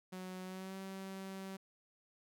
sawtooth tone with pitch glide, 185 to 192.08 Hz, F#3 to G3, 0 to -35 cents, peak -40 dBFS, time 0.12-1.57 s, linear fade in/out 10 ms, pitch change +65 cents, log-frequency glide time 0.44-0.77 s, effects none

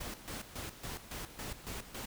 pink noise with tremolo, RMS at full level -42 dBFS, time 0-2.06 s, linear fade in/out 10 ms, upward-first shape square, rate 3.6 Hz, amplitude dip 70%, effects none

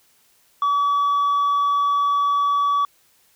triangle tone with tanh clipping, 1142 Hz, D6, 49 cents flat, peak -17 dBFS, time 0.62-2.85 s, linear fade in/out 2 ms, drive 7 dB, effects white hiss -59 dBFS RMS until 3.35 s

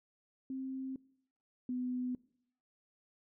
sine tone pair in turn, 263.9 / 250.5 Hz, C4 / B3, +15 / +25 cents, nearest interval minor second, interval 90 cents, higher first, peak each -37 / -34 dBFS, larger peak second, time 0.5-0.96 / 1.69-2.15 s, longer neither, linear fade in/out 2 ms, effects noise-tail reverb RT60 0.7 s tail -22 dB re dry

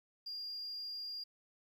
sine tone, 4811 Hz, D8, 41 cents sharp, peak -39 dBFS, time 0.26-1.24 s, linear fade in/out 10 ms, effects tanh soft clip ceiling -38 dBFS + 12-bit

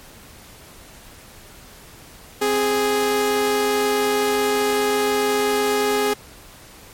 sawtooth tone pair together, 261.6 / 415.2 Hz, C4 / G#4, 0 / 0 cents, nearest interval minor sixth, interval 800 cents, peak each -22 / -14 dBFS, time 2.41-6.14 s, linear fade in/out 10 ms, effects pink hiss -44 dBFS RMS until 6.93 s + MP3 64 kbps

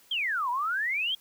sine exponential two-way sweep, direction down then up, 3313 to 940 to 3313 Hz, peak -26 dBFS, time 0.11-1.15 s, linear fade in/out 5 ms, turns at 0.5 s, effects white hiss -59 dBFS RMS until 1.2 s

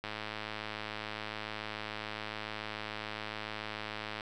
click train, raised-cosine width 0.3 ms, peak -22 dBFS, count 447, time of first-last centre 0.04-4.208 s, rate 107 Hz, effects none

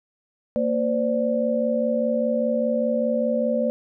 sine tone cluster, 231.2 / 516 / 581 Hz, A#3 / C5 / D5, -14 / -24 / -19 cents, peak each -24 dBFS, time 0.56-3.7 s, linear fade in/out 0 ms, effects none

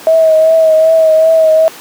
sine tone with vibrato, 640 Hz, D#5, 49 cents sharp, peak -4 dBFS, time 0.07-1.68 s, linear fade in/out 0 ms, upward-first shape triangle, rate 2.6 Hz, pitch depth 32 cents each way, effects pink hiss -31 dBFS RMS until 1.8 s + high-pass 300 Hz 12 dB/octave

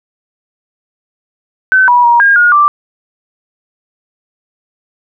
sine tone with pitch steps, 1525 / 972 / 948 / 1618 / 1434 / 1175 Hz, G6 / B5 / A#5 / G#6 / F6 / D6, -48 / -28 / +29 / -46 / +45 / +1 cents, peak -4 dBFS, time 1.72-2.68 s, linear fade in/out 0 ms, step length 160 ms, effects none

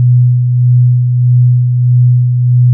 sine tone with tremolo, 123.47 Hz, B2, in tune, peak -3 dBFS, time 0-2.73 s, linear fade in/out 0 ms, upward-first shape sine, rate 1.6 Hz, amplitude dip 40%, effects none

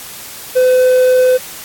triangle tone, 508 Hz, B4, 49 cents sharp, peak -5 dBFS, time 0.55-1.38 s, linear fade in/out 20 ms, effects white hiss -30 dBFS RMS until 1.64 s + AAC 64 kbps

